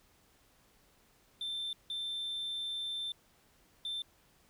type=tone bursts at uneven times; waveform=sine; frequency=3560 Hz; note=A7; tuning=20 cents sharp; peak=-33 dBFS; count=3; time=1.41-1.73 / 1.9-3.12 / 3.85-4.02 s; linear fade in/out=2 ms; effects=tanh soft clip ceiling -34 dBFS + pink hiss -67 dBFS RMS until 4.49 s